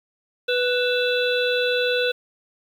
harmonic tone with a mistuned harmonic, 493.9 Hz, B4, in tune, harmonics 1 / 3 / 5 / 7 / 8, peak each -21 / -26 / -28 / -29 / -30 dBFS, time 0.48-2.12 s, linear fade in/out 10 ms, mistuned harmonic 5, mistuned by +120 cents, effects 8-bit

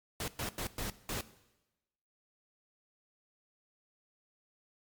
pink noise bursts at uneven times, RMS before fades -37 dBFS, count 5, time 0.2-0.28 / 0.39-0.49 / 0.58-0.67 / 0.78-0.9 / 1.09-1.21 s, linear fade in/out 2 ms, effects noise-tail reverb RT60 1.0 s tail -17 dB re dry + MP3 96 kbps

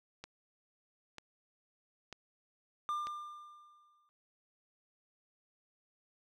click train, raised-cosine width 0.2 ms, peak -28 dBFS, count 4, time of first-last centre 0.24-3.07 s, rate 1.06 Hz
triangle tone with exponential decay, 1197 Hz, D6, 33 cents sharp, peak -30 dBFS, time 2.89-4.09 s, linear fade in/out 0 ms, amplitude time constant 260 ms
effects none

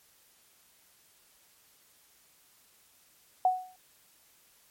sine tone with exponential decay, 740 Hz, F#5, in tune, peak -18 dBFS, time 3.45-3.76 s, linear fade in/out 2 ms, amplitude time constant 66 ms, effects white hiss -63 dBFS RMS until 4.7 s + MP3 64 kbps

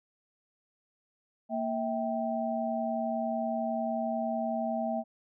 sine tone cluster, 231.3 / 650 / 781 Hz, A#3 / E5 / G5, -13 / -24 / -7 cents, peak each -33 / -32 / -35 dBFS, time 1.49-5.04 s, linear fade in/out 50 ms, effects none

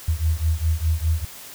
sine beating tone pair, 78.1 / 83 Hz, D#2 / E2, +7 / +12 cents, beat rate 4.9 Hz, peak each -21 / -22 dBFS, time 0.08-1.25 s, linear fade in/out 5 ms, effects white hiss -40 dBFS RMS until 1.54 s

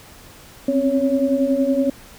sine tone cluster, 260.6 / 271.3 / 558 Hz, C4 / C#4 / C#5, -7 / -37 / +11 cents, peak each -20 dBFS, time 0.68-1.9 s, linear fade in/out 5 ms, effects pink hiss -44 dBFS RMS until 2.18 s

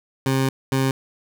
20% pulse tone bursts at uneven times, 133.5 Hz, C3, 35 cents sharp, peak -13 dBFS, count 2, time 0.26-0.49 / 0.72-0.91 s, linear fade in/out 2 ms, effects none

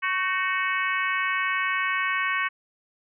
harmonic tone with a mistuned harmonic, 370 Hz, F#4, in tune, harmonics 3 / 4 / 5 / 6 / 7 / 8, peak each -28 / -30 / -29 / -29 / -33 / -39 dBFS, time 0.02-2.49 s, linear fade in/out 20 ms, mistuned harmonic 4, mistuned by +59 cents, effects none

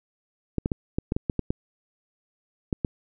clicks, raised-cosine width 3 ms, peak -11 dBFS, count 11, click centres 0.583 / 0.659 / 0.718 / 0.985 / 1.121 / 1.165 / 1.298 / 1.393 / 1.505 / 2.728 / 2.848 s, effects none

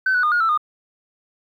sine tone with pitch steps, 1527 / 1476 / 1219 / 1433 / 1327 / 1223 Hz, G6 / F#6 / D#6 / F6 / E6 / D#6, -46 / -5 / -36 / +44 / +11 / -30 cents, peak -14 dBFS, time 0.06-0.576 s, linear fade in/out 5 ms, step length 86 ms, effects tanh soft clip ceiling -12 dBFS + 9-bit

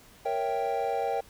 triangle chord, A# diminished seventh, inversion none, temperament equal, 466.2 / 554.4 / 659.3 / 784 Hz, A#4 / C#5 / E5 / G5, 0 / 0 / 0 / 0 cents, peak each -30 / -32 / -33 / -28 dBFS, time 0.25-1.21 s, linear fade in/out 10 ms, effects pink hiss -55 dBFS RMS until 1.29 s

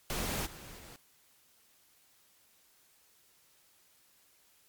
pink noise with level steps, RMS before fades -35 / -49 / -51 dBFS, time 0.1-0.96 s, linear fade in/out 0 ms, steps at 0.45 / 0.77 s, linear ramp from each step 20 ms, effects white hiss -66 dBFS RMS until 4.68 s + MP3 96 kbps

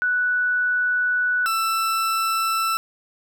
sine / 40% pulse tone pair in turn, 1480 / 1329.8 Hz, F#6 / E6, 0 / +15 cents, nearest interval major second, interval 185 cents, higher first, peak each -18 / -19 dBFS, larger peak first, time 0.02-1.46 / 1.46-2.77 s, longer first, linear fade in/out 0 ms, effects none

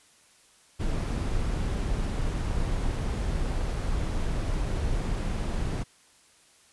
brown noise, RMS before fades -28 dBFS, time 0.79-5.84 s, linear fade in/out 20 ms, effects white hiss -59 dBFS RMS until 6.72 s + resampled to 24000 Hz

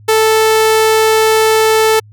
sawtooth tone, 439.5 Hz, A4, 2 cents flat, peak -4 dBFS, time 0.08-2 s, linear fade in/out 10 ms, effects added 105 Hz sine -37 dBFS peak until 2.12 s

